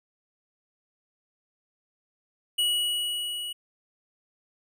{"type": "tone with level ramp", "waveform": "square", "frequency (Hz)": 2925, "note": "F#7", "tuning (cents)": -21, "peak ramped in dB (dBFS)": [-22, -33], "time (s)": [2.58, 3.53], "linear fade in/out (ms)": 10, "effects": []}